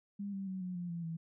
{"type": "tone with pitch steps", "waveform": "sine", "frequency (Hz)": [201.4, 194.65, 188.13, 181.83, 175.73, 169.85, 164.16], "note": ["G3", "G3", "F#3", "F#3", "F3", "F3", "E3"], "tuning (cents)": [47, -12, 29, -30, 11, -48, -7], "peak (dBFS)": -37, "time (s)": [0.19, 1.17], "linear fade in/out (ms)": 10, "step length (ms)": 140, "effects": []}